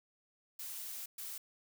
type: noise bursts at uneven times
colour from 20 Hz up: blue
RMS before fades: -44 dBFS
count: 2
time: 0.59-1.06 / 1.18-1.38 s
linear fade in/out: 5 ms
effects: none